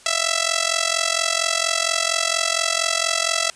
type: tone with amplitude modulation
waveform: 5% pulse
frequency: 662 Hz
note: E5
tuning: 7 cents sharp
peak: -4 dBFS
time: 0.06-3.5 s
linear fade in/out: 2 ms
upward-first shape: sine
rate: 44.3 Hz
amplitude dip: 85%
effects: white hiss -48 dBFS RMS until 3.55 s + resampled to 22050 Hz